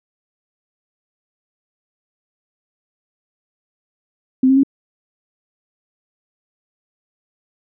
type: tone with pitch steps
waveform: sine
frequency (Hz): 259.8 / 266.8 / 274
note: C4 / C4 / C#4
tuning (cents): -12 / +34 / -20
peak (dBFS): -9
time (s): 4.43-4.634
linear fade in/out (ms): 5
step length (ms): 68
effects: none